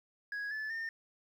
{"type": "tone with pitch steps", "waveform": "sine", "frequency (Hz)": [1661, 1736.5, 1815.5], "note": ["G#6", "A6", "A#6"], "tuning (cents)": [0, -23, -46], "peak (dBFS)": -33, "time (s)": [0.32, 0.89], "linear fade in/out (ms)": 2, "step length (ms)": 190, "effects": ["tanh soft clip ceiling -35 dBFS", "11-bit"]}